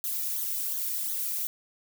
violet noise with flanger, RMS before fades -31 dBFS, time 0.04-1.47 s, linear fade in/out 0 ms, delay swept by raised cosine 0.38 to 1.88 ms, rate 2.8 Hz, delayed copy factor -1, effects none

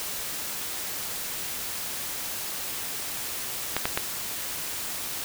clicks, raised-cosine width 0.3 ms, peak -8 dBFS, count 3, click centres 3.766 / 3.855 / 3.975 s, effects white hiss -33 dBFS RMS until 5.24 s

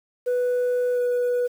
sine tone with pitch glide, 493.9 to 489.9 Hz, B4 to B4, 0 to -14 cents, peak -17 dBFS, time 0.26-1.48 s, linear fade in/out 20 ms, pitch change -14 cents, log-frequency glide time 0.93-0.99 s, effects tanh soft clip ceiling -19 dBFS + 8-bit

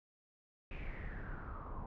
brown noise with low-pass filter sweep, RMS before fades -44 dBFS, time 0.71-1.86 s, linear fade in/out 2 ms, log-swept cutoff 2500 to 980 Hz, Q 6.4, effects none

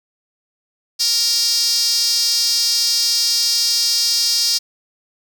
sawtooth tone with high-pass filter, 466.2 Hz, A#4, in tune, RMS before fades -17 dBFS, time 0.99-4.59 s, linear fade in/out 20 ms, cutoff 4900 Hz, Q 6.6, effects 8-bit

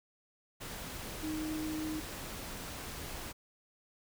sine tone in noise, 311.1 Hz, D#4, in tune, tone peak -35 dBFS, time 1.22-2.01 s, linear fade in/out 20 ms, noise pink, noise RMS -43 dBFS, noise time 0.6-3.33 s, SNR +5 dB, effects none

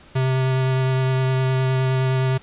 square tone with vibrato, 130.81 Hz, C3, in tune, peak -18 dBFS, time 0.15-2.38 s, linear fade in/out 10 ms, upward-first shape triangle, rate 9.7 Hz, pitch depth 13 cents each way, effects pink hiss -48 dBFS RMS until 2.42 s + resampled to 8000 Hz

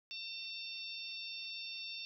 harmonic tone, 903 Hz, A5, 45 cents sharp, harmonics 3 / 4 / 5 / 6, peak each -46 / -47 / -49 / -49 dBFS, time 0.11-2.05 s, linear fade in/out 0 ms, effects none

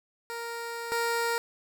15% pulse tone pair in turn, 466.4 / 466.4 Hz, A#4 / A#4, +1 / +1 cents, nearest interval unison, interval 0 cents, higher neither, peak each -28 / -20 dBFS, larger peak second, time 0.3-0.92 / 0.92-1.38 s, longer first, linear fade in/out 0 ms, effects none

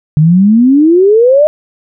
sine exponential sweep, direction up, 147.6 to 622.3 Hz, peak -3 dBFS, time 0.17-1.47 s, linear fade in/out 0 ms, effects none

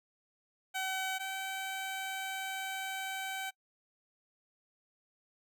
15% pulse tone pair in turn, 760 / 767.9 Hz, F#5 / G5, +46 / -36 cents, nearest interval unison, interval 18 cents, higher second, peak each -27 / -30 dBFS, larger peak first, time 0.74-1.19 / 1.19-3.51 s, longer second, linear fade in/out 20 ms, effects noise-tail reverb RT60 0.1 s tail -25 dB re dry

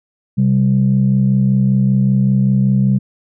sine tone pair together, 130.8 / 195.98 Hz, C3 / G3, 0 / 0 cents, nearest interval perfect fifth, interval 700 cents, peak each -12 dBFS, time 0.37-2.99 s, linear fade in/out 20 ms, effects tanh soft clip ceiling -4 dBFS

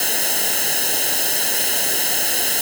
white noise with comb filter, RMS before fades -19 dBFS, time 0-2.61 s, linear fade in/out 2 ms, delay 0.86 ms, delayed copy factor -0.9, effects none

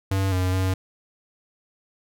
square tone with pitch steps, 96.5 / 92.1 / 93.9 Hz, G2 / F#2 / F#2, -27 / -7 / +26 cents, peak -21 dBFS, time 0.11-0.74 s, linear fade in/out 5 ms, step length 210 ms, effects none

